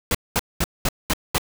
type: noise bursts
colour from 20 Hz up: pink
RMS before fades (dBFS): -20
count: 6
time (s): 0.11-1.382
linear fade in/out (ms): 2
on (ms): 37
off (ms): 210
effects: none